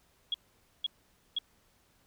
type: tone bursts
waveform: sine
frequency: 3322 Hz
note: G#7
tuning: in tune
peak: -28 dBFS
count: 3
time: 0.32-1.386 s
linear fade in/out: 2 ms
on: 22 ms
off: 500 ms
effects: pink hiss -68 dBFS RMS until 2.06 s